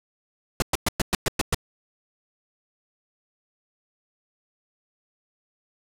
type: noise bursts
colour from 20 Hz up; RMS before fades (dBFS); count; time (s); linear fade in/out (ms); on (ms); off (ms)
pink; -21; 8; 0.6-1.546; 2; 22; 110
effects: low-pass 12000 Hz 12 dB/octave